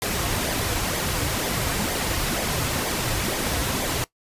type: noise with flanger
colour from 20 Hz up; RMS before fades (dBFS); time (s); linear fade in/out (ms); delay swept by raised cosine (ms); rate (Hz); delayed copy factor
pink; -25; 0.02-4.04; 0; 0.71 to 5.11; 2.1; -0.5
effects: noise-tail reverb RT60 0.1 s tail -19 dB re dry + resampled to 32000 Hz